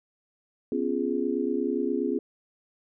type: chord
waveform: sine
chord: C# dominant seventh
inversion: third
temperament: just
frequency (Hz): 249.5 / 277.2 / 346.5 / 415.8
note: B3 / C#4 / E#4 / G#4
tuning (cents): +18 / 0 / -14 / +2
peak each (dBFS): -30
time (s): 0.72-2.19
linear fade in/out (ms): 2
effects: none